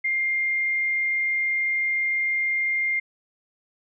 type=tone; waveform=sine; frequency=2111 Hz; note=C7; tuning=15 cents sharp; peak=-21 dBFS; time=0.04-3 s; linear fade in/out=10 ms; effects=none